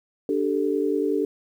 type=chord; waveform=sine; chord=D suspended fourth; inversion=none; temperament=equal with one note detuned; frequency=293.7 / 389.5 / 440 Hz; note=D4 / G4 / A4; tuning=0 / -11 / 0 cents; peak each=-25 dBFS; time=0.29-1.25 s; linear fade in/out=2 ms; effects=9-bit